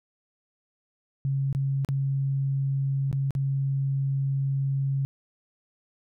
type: tone with dropouts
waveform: sine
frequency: 136.8 Hz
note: C#3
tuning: 23 cents flat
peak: -23 dBFS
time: 1.25-5.05 s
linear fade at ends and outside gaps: 0 ms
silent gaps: 1.528-1.549 / 1.848-1.888 / 3.114-3.128 / 3.307-3.351 s
effects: none